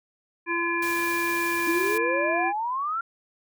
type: harmonic tone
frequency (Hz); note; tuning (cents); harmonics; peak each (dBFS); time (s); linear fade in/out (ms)
340.9; F4; -42; 1 / 3 / 5 / 7; -29 / -29 / -29 / -29; 0.46-2.53; 50
type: noise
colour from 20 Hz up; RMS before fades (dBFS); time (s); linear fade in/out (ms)
white; -36; 0.82-1.98; 5
type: exponential sweep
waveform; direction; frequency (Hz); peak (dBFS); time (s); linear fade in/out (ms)
sine; up; 317.3 to 1395; -25; 1.67-3.01; 5
effects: none